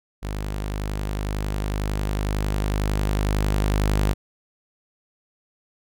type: tone with level ramp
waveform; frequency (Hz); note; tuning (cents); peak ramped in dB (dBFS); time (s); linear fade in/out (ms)
sawtooth; 51; G#1; -31; -23 to -14; 0.22-4.14; 20
effects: none